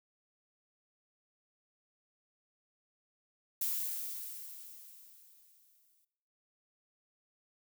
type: noise with exponential decay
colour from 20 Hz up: violet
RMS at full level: -33 dBFS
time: 3.61-6.05 s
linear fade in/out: 5 ms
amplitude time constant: 530 ms
effects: noise-tail reverb RT60 0.9 s tail -19 dB re dry